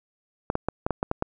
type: clicks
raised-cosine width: 1 ms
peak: -10 dBFS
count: 8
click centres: 0.501 / 0.554 / 0.686 / 0.865 / 0.907 / 1.029 / 1.114 / 1.224 s
effects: none